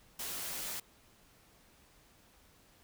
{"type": "noise with comb filter", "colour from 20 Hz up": "white", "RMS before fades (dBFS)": -40, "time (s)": [0.19, 0.8], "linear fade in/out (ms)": 5, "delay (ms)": 15, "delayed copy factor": -0.6, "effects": ["pink hiss -64 dBFS RMS until 2.83 s"]}